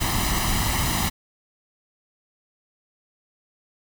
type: noise with comb filter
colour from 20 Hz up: pink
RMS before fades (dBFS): -23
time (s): 0-1.1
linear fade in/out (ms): 20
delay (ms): 1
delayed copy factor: +0.7
effects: none